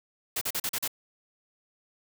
white noise bursts, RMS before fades -30 dBFS, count 6, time 0.36-0.878 s, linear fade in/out 5 ms, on 53 ms, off 40 ms, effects none

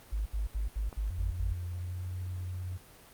sine tone bursts, 51.9 Hz, G#1, in tune, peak -29 dBFS, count 7, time 0.12-1.532 s, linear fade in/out 10 ms, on 140 ms, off 72 ms
click, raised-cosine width 1 ms, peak -30 dBFS, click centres 0.928 s
sine tone with pitch glide, 87.31 to 90.81 Hz, F2 to F#2, 0 to -32 cents, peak -34 dBFS, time 1.1-2.78 s, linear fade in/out 20 ms, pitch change +68 cents, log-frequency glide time 1.69-2 s
effects pink hiss -55 dBFS RMS until 3.13 s + Opus 32 kbps

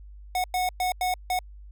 square tone bursts at uneven times, 733 Hz, F#5, 16 cents flat, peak -24 dBFS, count 5, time 0.35-0.44 / 0.54-0.69 / 0.8-0.92 / 1.01-1.14 / 1.3-1.39 s, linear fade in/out 2 ms, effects added 50 Hz sine -42 dBFS peak until 1.71 s

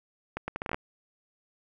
accelerating click train, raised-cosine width 0.5 ms, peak -17 dBFS, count 9, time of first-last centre 0.37-0.745 s, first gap 110 ms, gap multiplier 0.73, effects none

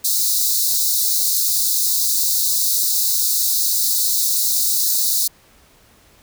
white high-pass noise, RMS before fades -18 dBFS, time 0.04-5.28 s, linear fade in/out 10 ms, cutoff 3800 Hz, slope 96 dB/octave, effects pink hiss -52 dBFS RMS until 6.22 s

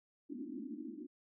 pink band-pass noise, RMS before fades -45 dBFS, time 0.29-1.07 s, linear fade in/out 20 ms, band 220 to 340 Hz, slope 96 dB/octave, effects none

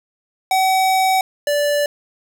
square tone pair in turn, 758 / 583.1 Hz, F#5 / D5, +42 / -13 cents, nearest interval perfect fourth, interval 455 cents, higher first, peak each -14 / -16 dBFS, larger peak first, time 0.51-1.21 / 1.47-1.86 s, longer first, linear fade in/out 2 ms, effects none

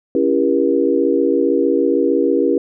sine chord, C# diminished seventh, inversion none, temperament just, 277.2 / 332.6 / 399.1 / 479 Hz, C#4 / E4 / G4 / Bb4, 0 / +16 / +31 / +47 cents, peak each -18 dBFS, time 0.15-2.58 s, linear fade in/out 2 ms, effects none

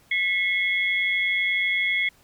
sine tone cluster, 1981 / 2169 / 3352 Hz, B6 / C#7 / G#7, +5 / -38 / +15 cents, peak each -27 / -22 / -30 dBFS, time 0.11-2.09 s, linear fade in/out 5 ms, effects pink hiss -58 dBFS RMS until 2.23 s

